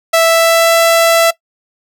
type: tone with pitch glide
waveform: sawtooth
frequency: 659.3 to 665.8 Hz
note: E5 to E5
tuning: 0 to +17 cents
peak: -3 dBFS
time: 0.13-1.31 s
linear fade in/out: 10 ms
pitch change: +17 cents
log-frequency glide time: 0.25-0.74 s
effects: noise-tail reverb RT60 0.1 s tail -19 dB re dry